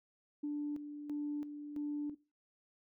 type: tone with tremolo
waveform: sine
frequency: 293.7 Hz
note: D4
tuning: in tune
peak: -34 dBFS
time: 0.43-2.15 s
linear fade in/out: 10 ms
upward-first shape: square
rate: 1.5 Hz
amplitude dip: 60%
effects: noise-tail reverb RT60 0.3 s tail -20 dB re dry + tanh soft clip ceiling -30 dBFS